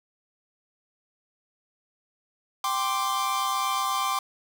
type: chord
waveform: 45% pulse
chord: G suspended fourth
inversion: none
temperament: equal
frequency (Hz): 784 / 1046.5 / 1174.7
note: G5 / C6 / D6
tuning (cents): 0 / 0 / 0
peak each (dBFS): -32 / -28 / -28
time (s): 2.64-4.19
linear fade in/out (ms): 2
effects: none